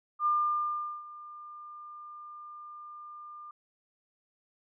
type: tone with ADSR envelope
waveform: sine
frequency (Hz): 1200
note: D6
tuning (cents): +37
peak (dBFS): -23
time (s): 0.19-3.51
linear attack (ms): 69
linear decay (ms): 770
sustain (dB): -20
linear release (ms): 3
effects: none